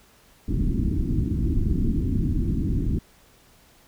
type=low-pass noise; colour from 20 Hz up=pink; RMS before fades=-23 dBFS; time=0.48-2.99 s; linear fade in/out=5 ms; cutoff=330 Hz; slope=48 dB/octave; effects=pink hiss -56 dBFS RMS until 3.87 s